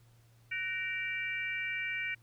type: harmonic tone with a mistuned harmonic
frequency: 466.2 Hz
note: A#4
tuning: in tune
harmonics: 3 / 4 / 5 / 6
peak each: -42 / -39 / -35 / -45 dBFS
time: 0.51-2.15 s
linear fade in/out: 10 ms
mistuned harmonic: 3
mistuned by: +120 cents
effects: added 116 Hz sine -60 dBFS peak until 2.22 s + pink hiss -69 dBFS RMS until 2.22 s